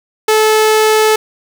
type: tone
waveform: sawtooth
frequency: 433.8 Hz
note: A4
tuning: 25 cents flat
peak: -4 dBFS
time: 0.28-1.16 s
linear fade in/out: 5 ms
effects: none